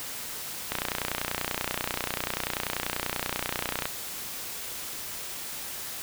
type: click train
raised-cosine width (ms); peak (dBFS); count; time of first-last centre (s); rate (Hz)
0.3; -11; 96; 0.72-3.855; 30.3
effects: white hiss -37 dBFS RMS until 6.02 s